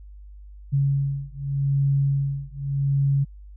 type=beating tone pair; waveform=sine; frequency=138.59 / 139.43 Hz; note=C#3 / C#3; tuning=0 / +10 cents; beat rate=0.84 Hz; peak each=-23 dBFS; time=0.72-3.25 s; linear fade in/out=20 ms; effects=added 50 Hz sine -40 dBFS peak until 3.56 s